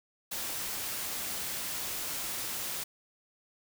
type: noise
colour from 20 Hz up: white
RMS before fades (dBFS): -36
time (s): 0.31-2.84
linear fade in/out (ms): 10
effects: none